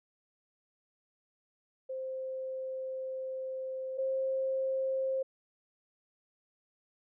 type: tone pair in turn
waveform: sine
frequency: 523.3 / 529.7 Hz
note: C5 / C5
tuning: 0 / +21 cents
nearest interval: unison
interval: 21 cents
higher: second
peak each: -35 / -29 dBFS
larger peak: second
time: 1.89-3.98 / 3.98-5.23 s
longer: first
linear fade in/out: 10 ms
effects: none